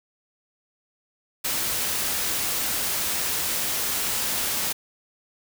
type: noise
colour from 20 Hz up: white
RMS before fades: -26 dBFS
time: 1.44-4.73 s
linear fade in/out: 10 ms
effects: none